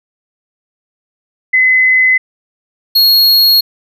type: tone pair in turn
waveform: sine / square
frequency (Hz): 2031 / 4304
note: B6 / C8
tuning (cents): +48 / +48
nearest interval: octave + minor second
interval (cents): 1300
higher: second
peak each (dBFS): -6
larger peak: neither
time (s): 1.53-2.18 / 2.95-3.61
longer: second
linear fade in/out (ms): 10
effects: none